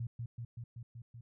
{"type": "tone with echo", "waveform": "sine", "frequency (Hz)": 117.7, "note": "A#2", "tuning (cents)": 17, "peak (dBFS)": -35, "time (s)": [0, 0.07], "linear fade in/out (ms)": 5, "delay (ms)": 190, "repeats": 6, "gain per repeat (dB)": -2, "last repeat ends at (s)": 1.21, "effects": []}